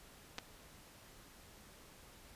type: clicks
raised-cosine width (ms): 0.2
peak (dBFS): -25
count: 2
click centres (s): 0.383 / 0.387
effects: pink hiss -59 dBFS RMS until 2.35 s + resampled to 32000 Hz